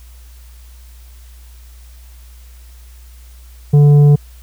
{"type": "tone with tanh clipping", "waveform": "sine", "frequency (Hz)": 145.6, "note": "D3", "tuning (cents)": -15, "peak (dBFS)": -6, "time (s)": [3.73, 4.16], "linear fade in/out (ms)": 10, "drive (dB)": 7, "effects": ["added 60 Hz sine -36 dBFS peak until 4.42 s", "white hiss -49 dBFS RMS until 4.42 s"]}